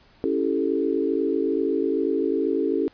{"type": "chord", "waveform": "sine", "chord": "A dominant seventh", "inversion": "first", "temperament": "equal", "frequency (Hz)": [277.2, 329.6, 392, 440], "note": ["C#4", "E4", "G4", "A4"], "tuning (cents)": [0, 0, 0, 0], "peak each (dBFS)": -26, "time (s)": [0.24, 2.88], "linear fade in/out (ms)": 0, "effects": ["pink hiss -56 dBFS RMS until 2.93 s", "resampled to 11025 Hz"]}